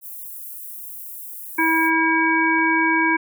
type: high-pass noise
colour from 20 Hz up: white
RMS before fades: -35 dBFS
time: 0.01-1.91 s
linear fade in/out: 50 ms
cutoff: 11000 Hz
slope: 24 dB/octave
type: harmonic tone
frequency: 323.9 Hz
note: E4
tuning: 30 cents flat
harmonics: 1 / 3 / 5 / 7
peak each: -21 / -21 / -21 / -21 dBFS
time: 1.58-3.17 s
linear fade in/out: 10 ms
type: clicks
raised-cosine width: 0.5 ms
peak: -24 / -33 dBFS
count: 2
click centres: 2.586 / 2.594 s
effects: none